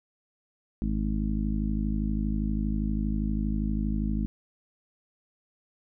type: harmonic tone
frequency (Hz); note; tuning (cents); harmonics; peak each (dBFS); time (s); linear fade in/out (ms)
52.5; G#1; +19; 1 / 2 / 3 / 4 / 5 / 6; -28 / -39 / -35 / -30 / -36 / -39; 0.82-4.26; 0
effects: none